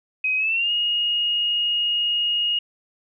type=tone with pitch glide; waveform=sine; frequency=2525 to 2867 Hz; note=D#7 to F7; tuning=+25 to +45 cents; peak=-19 dBFS; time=0.24-2.59 s; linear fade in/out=5 ms; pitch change=+220 cents; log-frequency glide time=0.37-0.71 s; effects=none